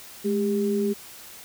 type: tone pair together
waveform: sine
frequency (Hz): 210.9 / 400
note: G#3 / G4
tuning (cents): +27 / +35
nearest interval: major seventh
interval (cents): 1108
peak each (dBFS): -24 / -24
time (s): 0.24-0.94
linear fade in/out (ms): 20
effects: white hiss -44 dBFS RMS until 1.44 s